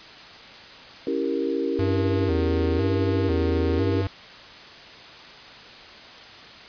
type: chord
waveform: sine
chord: C# diminished seventh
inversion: none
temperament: equal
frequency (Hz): 277.2 / 329.6 / 392 / 466.2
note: C#4 / E4 / G4 / Bb4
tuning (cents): 0 / 0 / 0 / 0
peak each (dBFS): -28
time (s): 1.07-4.02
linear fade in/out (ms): 2
type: tone with vibrato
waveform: square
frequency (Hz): 89.7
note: F2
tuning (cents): +47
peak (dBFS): -24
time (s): 1.79-4.07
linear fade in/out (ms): 0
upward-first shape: square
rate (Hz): 1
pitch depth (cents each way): 130
effects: white hiss -43 dBFS RMS until 6.68 s + resampled to 11025 Hz

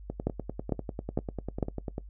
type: two click trains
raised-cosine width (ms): 2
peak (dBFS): -13 / -20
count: 4 / 20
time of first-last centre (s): 0.27-1.627 / 0.1-1.981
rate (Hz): 2.21 / 10.1
effects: noise-tail reverb RT60 0.1 s tail -20 dB re dry + added 50 Hz sine -43 dBFS peak until 2.09 s

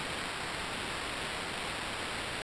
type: noise with sample-and-hold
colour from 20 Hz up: white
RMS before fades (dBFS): -37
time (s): 0-2.42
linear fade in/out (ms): 0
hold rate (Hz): 6300
effects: resampled to 22050 Hz

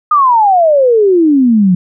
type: exponential sweep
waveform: sine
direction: down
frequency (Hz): 1244.5 to 174.61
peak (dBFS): -5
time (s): 0.11-1.75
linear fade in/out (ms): 5
effects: none

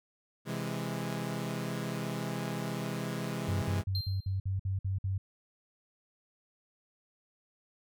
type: chord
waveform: sawtooth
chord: C augmented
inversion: none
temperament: equal with one note detuned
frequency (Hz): 130.81 / 164.81 / 206.2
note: C3 / E3 / G#3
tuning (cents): 0 / 0 / -12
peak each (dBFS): -34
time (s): 0.45-3.84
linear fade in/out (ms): 50
type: tone bursts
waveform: sine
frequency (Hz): 96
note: G2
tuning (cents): -36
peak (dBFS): -29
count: 9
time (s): 3.48-5.18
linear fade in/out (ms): 5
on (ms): 140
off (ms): 55
type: tone with exponential decay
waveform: triangle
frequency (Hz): 4164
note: C8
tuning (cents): -9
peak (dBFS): -31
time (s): 3.95-4.4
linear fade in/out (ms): 1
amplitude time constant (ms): 96
effects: none

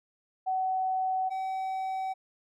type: tone pair in turn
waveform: sine / triangle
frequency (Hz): 753 / 761.3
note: F#5 / F#5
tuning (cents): +30 / +49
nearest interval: unison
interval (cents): 19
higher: second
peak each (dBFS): -26 / -28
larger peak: first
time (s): 0.46-1.3 / 1.3-2.14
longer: neither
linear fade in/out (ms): 20
effects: none

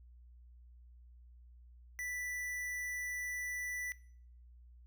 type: tone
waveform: square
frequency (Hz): 1975.5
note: B6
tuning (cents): 0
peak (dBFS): -39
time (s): 1.99-3.92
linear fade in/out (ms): 0
effects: noise-tail reverb RT60 0.6 s tail -21 dB re dry + added 60 Hz sine -55 dBFS peak until 4.86 s

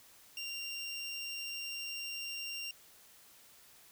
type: tone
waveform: 25% pulse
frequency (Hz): 2776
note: F7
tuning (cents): -11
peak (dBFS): -35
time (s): 0.37-2.71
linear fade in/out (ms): 2
effects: white hiss -60 dBFS RMS until 3.91 s

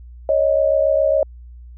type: tone pair together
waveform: sine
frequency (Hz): 555 / 622.3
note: C#5 / D#5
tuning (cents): +2 / 0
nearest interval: major second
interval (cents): 198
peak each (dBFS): -16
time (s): 0.29-1.23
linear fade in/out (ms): 2
effects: added 60 Hz sine -36 dBFS peak until 1.77 s

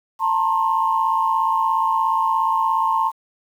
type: tone cluster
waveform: sine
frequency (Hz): 893 / 950 / 1067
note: A5 / A#5 / C6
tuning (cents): +25 / +33 / +34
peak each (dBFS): -19 / -26 / -19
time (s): 0.19-3.12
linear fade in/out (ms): 50
effects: tanh soft clip ceiling -7 dBFS + 8-bit

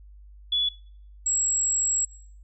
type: tone pair in turn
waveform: sine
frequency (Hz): 3418 / 7673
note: G#7 / A#8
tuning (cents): +49 / +49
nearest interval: octave + major second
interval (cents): 1400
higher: second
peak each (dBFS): -21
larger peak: neither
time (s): 0.52-0.69 / 1.26-2.05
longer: second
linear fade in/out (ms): 5
effects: noise-tail reverb RT60 0.6 s tail -24 dB re dry + added 50 Hz sine -45 dBFS peak until 2.43 s

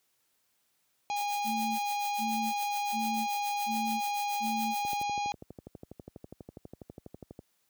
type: harmonic tone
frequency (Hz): 819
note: G#5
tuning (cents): -24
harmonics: 1 / 3 / 4 / 5 / 6 / 7 / 8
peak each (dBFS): -30 / -40 / -47 / -45 / -51 / -53 / -48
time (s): 1.1-5.32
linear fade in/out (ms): 0
type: noise with tremolo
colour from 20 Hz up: blue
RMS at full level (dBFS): -40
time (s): 1.16-5.03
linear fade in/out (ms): 5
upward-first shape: triangle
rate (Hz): 7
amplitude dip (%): 100
type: tone bursts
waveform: sine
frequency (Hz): 222.8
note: A3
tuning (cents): +22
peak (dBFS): -33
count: 5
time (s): 1.44-4.75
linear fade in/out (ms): 50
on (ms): 350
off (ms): 390
type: click train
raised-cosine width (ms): 2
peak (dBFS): -30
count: 32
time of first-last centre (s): 4.85-7.391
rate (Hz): 12.2
effects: white hiss -74 dBFS RMS until 7.69 s + high-pass 60 Hz 12 dB/octave

